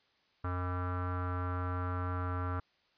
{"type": "tone with low-pass filter", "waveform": "square", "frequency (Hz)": 90.1, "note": "F#2", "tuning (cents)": -45, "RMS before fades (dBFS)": -35, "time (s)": [0.44, 2.6], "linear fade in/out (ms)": 5, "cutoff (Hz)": 1300, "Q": 6.3, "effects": ["white hiss -71 dBFS RMS until 2.97 s", "resampled to 11025 Hz"]}